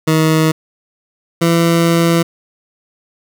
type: tone pair in turn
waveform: 20% pulse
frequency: 158.4 / 167.82 Hz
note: D#3 / E3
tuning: +31 / +31 cents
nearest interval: minor second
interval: 100 cents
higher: second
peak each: -5 dBFS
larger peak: neither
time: 0.07-0.52 / 1.41-2.23 s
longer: second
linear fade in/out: 10 ms
effects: none